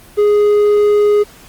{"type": "tone", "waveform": "triangle", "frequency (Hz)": 415.3, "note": "G#4", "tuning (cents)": 0, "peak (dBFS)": -6, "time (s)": [0.17, 1.24], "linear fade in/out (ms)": 20, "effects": ["pink hiss -41 dBFS RMS until 1.48 s", "Opus 24 kbps"]}